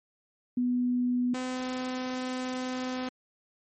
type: tone pair in turn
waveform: sine / sawtooth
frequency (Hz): 246.9 / 255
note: B3 / C4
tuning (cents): 0 / -44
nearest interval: minor second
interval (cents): 56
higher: second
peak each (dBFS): -24 / -27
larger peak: first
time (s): 0.57-1.34 / 1.34-3.09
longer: second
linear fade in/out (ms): 5
effects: MP3 32 kbps